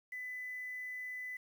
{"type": "tone with quantisation", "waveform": "sine", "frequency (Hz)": 2002, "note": "B6", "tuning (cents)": 23, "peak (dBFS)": -40, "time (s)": [0.12, 1.37], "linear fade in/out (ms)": 5, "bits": 10, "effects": []}